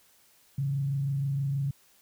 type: tone with frequency modulation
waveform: sine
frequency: 138.59 Hz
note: C#3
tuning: in tune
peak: -26 dBFS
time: 0.58-1.71 s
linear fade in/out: 5 ms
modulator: 26.3 Hz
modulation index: 0.31
effects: white hiss -62 dBFS RMS until 2.01 s